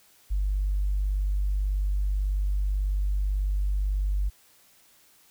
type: tone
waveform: sine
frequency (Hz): 49.11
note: G1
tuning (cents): +4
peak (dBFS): -22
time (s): 0.3-4.3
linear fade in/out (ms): 20
effects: tanh soft clip ceiling -18 dBFS + white hiss -59 dBFS RMS until 5.3 s